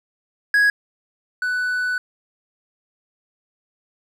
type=tone pair in turn; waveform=triangle; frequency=1661.2 / 1490.3 Hz; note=G#6 / F#6; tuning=0 / +12 cents; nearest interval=major second; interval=188 cents; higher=first; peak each=-11 / -18 dBFS; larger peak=first; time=0.54-0.7 / 1.42-1.98 s; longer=second; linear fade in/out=2 ms; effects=none